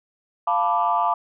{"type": "chord", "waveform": "sine", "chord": "B half-diminished seventh", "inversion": "second", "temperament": "equal", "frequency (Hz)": [698.5, 880, 987.8, 1174.7], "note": ["F5", "A5", "B5", "D6"], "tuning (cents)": [0, 0, 0, 0], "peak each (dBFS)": -23, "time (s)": [0.47, 1.14], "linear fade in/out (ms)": 5, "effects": ["tanh soft clip ceiling -9 dBFS"]}